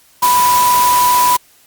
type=tone in noise; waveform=sine; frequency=987.8 Hz; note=B5; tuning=in tune; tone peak=-9 dBFS; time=0.22-1.37 s; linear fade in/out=10 ms; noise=white; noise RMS=-18 dBFS; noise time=0.22-1.37 s; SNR=+6 dB; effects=white hiss -49 dBFS RMS until 1.66 s + Opus 48 kbps